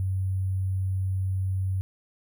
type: tone with sample-and-hold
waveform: sine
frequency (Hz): 94.7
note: F#2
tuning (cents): +41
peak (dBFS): -24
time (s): 0-1.81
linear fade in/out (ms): 0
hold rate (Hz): 11025
effects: none